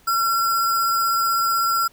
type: tone with sample-and-hold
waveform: sine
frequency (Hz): 1358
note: F6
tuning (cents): -49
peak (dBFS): -17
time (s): 0.07-1.88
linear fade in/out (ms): 10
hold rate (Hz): 6300
effects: pink hiss -55 dBFS RMS until 1.92 s